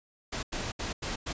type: noise bursts at uneven times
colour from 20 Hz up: pink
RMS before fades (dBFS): -34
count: 5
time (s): 0.32-0.43 / 0.52-0.72 / 0.79-0.93 / 1.02-1.16 / 1.26-1.33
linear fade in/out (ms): 10
effects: resampled to 16000 Hz